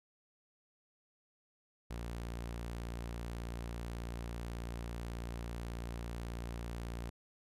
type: tone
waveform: sawtooth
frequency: 58.27 Hz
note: A#1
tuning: in tune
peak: -36 dBFS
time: 1.9-7.1 s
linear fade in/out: 10 ms
effects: resampled to 32000 Hz